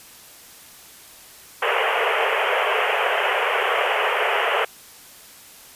pink band-pass noise, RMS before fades -21 dBFS, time 1.62-4.65 s, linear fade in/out 5 ms, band 410 to 3100 Hz, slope 96 dB/octave, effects white hiss -45 dBFS RMS until 5.75 s + resampled to 32000 Hz

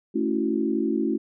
sine chord, F# minor seventh, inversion first, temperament equal, 220 / 277.2 / 329.6 / 370 Hz, A3 / C#4 / E4 / F#4, 0 / 0 / 0 / 0 cents, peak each -27 / -27 / -26 / -29 dBFS, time 0.14-1.18 s, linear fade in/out 20 ms, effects none

